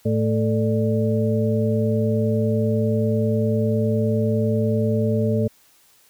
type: harmonic tone with a mistuned harmonic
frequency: 110 Hz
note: A2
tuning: in tune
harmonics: 1 / 2 / 4 / 5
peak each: -21 / -22 / -24 / -27 dBFS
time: 0.05-5.48 s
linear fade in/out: 10 ms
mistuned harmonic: 5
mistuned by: +120 cents
effects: white hiss -56 dBFS RMS until 6.09 s